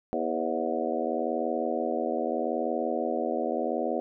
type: harmonic tone with a mistuned harmonic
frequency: 80.8 Hz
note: E2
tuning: 34 cents flat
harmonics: 3 / 4 / 5 / 6 / 7 / 8 / 9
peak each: -34 / -34 / -34 / -34 / -34 / -34 / -34 dBFS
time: 0.13-4 s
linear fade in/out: 0 ms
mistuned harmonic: 6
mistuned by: +53 cents
effects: none